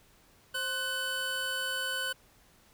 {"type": "tone pair together", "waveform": "25% pulse", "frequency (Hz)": [526.8, 1500], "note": ["C5", "F#6"], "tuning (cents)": [12, 23], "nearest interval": "octave + tritone", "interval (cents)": 1811, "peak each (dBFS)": [-37, -28], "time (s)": [0.54, 2.13], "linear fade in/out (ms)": 10, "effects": ["pink hiss -62 dBFS RMS until 2.73 s"]}